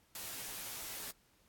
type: noise with comb filter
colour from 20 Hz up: white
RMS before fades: -44 dBFS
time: 0.15-1.11 s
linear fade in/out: 2 ms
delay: 13 ms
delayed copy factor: -0.7
effects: pink hiss -70 dBFS RMS until 1.48 s + AAC 64 kbps